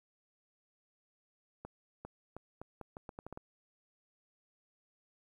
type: accelerating click train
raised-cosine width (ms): 1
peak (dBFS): -30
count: 11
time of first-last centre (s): 1.65-3.374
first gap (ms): 400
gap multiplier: 0.79
effects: 11-bit